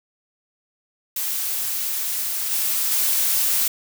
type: noise with level steps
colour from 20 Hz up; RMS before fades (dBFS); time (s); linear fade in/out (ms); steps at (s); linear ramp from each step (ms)
blue; -25 / -22 / -20; 1.16-3.68; 5; 2.51 / 2.91; 5
effects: none